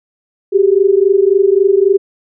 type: tone pair together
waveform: sine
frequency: 380.8 / 404.5 Hz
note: F#4 / G#4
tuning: +50 / -46 cents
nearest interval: minor second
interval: 104 cents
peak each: -10 dBFS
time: 0.52-1.98 s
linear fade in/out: 20 ms
effects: none